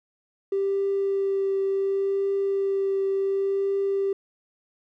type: tone with vibrato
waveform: triangle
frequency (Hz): 392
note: G4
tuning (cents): 0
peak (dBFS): -18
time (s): 0.52-4.13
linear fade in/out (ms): 5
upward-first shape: triangle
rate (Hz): 0.69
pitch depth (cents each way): 13
effects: tanh soft clip ceiling -19 dBFS